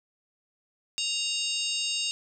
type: harmonic tone with a mistuned harmonic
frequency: 932.3 Hz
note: A#5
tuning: in tune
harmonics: 3 / 4 / 5 / 6 / 7 / 8 / 9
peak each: -31 / -33 / -35 / -37 / -38 / -39 / -40 dBFS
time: 0.98-2.11 s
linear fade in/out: 0 ms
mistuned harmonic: 6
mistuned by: -98 cents
effects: none